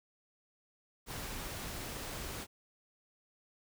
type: noise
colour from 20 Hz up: pink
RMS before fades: -42 dBFS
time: 1.06-2.47 s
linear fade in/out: 50 ms
effects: none